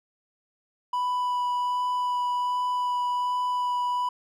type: tone with vibrato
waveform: triangle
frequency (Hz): 987.8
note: B5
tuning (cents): 0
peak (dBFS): -22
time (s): 0.93-4.09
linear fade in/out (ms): 5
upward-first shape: sine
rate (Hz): 1.3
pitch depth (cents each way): 8
effects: none